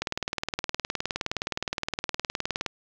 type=click train; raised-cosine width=0.2 ms; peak=-10 dBFS; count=52; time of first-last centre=0.02-2.662 s; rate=19.3 Hz; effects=low-pass 7000 Hz 12 dB/octave + 7-bit